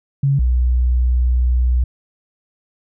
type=tone pair in turn; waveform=sine; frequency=138.59 / 61.73 Hz; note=C#3 / B1; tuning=0 / 0 cents; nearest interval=octave + major second; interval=1400 cents; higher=first; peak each=-12 dBFS; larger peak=neither; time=0.23-0.39 / 0.39-1.84 s; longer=second; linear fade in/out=5 ms; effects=none